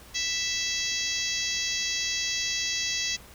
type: harmonic tone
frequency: 659.3 Hz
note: E5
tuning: in tune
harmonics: 3 / 4 / 5 / 6 / 7 / 8 / 9 / 10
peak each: -35 / -35 / -35 / -35 / -35 / -35 / -35 / -35 dBFS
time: 0.14-3.17 s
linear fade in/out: 20 ms
effects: added 60 Hz sine -53 dBFS peak until 3.34 s + pink hiss -50 dBFS RMS until 3.34 s